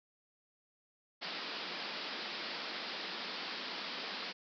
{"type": "band-pass noise", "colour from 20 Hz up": "white", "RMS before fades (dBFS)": -42, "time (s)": [1.21, 4.33], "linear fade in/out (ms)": 20, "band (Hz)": [170, 5100], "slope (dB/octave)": 96, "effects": []}